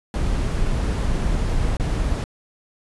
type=noise with dropouts; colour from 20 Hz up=brown; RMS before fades=-21 dBFS; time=0.14-2.24 s; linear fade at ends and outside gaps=1 ms; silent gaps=1.769-1.798 s; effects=resampled to 24000 Hz